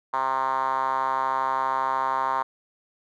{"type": "tone with band-pass filter", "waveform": "5% pulse", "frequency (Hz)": 132.7, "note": "C3", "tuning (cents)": 25, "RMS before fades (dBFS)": -25, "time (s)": [0.13, 2.43], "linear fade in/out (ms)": 10, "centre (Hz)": 990, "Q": 4.8, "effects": []}